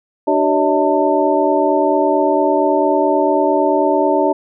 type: tone cluster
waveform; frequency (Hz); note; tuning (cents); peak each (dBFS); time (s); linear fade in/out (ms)
sine; 296.7 / 381 / 571 / 640 / 896; D4 / G4 / D5 / D#5 / A5; +18 / -49 / -49 / +49 / +31; -18; 0.27-4.33; 10
effects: none